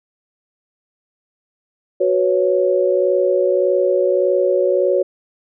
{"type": "chord", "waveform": "sine", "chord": "F# suspended fourth", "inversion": "none", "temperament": "just", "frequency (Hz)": [370, 493.3, 555], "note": ["F#4", "B4", "C#5"], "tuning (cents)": [0, -2, 2], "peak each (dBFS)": [-17, -20, -16], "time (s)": [2, 5.03], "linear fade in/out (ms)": 10, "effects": []}